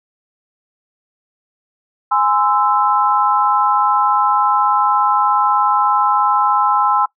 sine chord, Ab augmented, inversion none, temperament equal with one note detuned, 830.6 / 1032.7 / 1318.5 Hz, Ab5 / C6 / E6, 0 / -23 / 0 cents, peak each -16 / -16 / -16 dBFS, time 2.11-7.06 s, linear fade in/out 10 ms, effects noise-tail reverb RT60 0.1 s tail -20 dB re dry

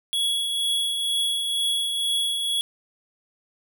square tone with tremolo, 3355 Hz, G#7, 17 cents sharp, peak -21 dBFS, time 0.13-2.61 s, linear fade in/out 0 ms, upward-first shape triangle, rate 2.1 Hz, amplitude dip 40%, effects none

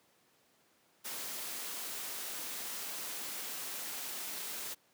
white noise, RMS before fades -41 dBFS, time 1.04-4.75 s, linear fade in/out 20 ms, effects pink hiss -69 dBFS RMS until 4.93 s + high-pass 200 Hz 12 dB/octave

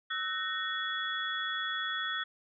sine tone cluster, 1307 / 1502 / 1847 / 3380 Hz, E6 / F#6 / A#6 / G#7, -15 / +26 / -16 / +30 cents, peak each -38 / -38 / -37 / -36 dBFS, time 0.1-2.24 s, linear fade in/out 10 ms, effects none

